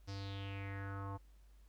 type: tone with low-pass filter sweep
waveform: square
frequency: 98.6 Hz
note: G2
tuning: 11 cents sharp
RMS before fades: -44 dBFS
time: 0.07-1.18 s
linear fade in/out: 20 ms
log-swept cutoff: 5400 to 960 Hz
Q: 4.6
effects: added 50 Hz sine -59 dBFS peak until 1.68 s + pink hiss -75 dBFS RMS until 1.68 s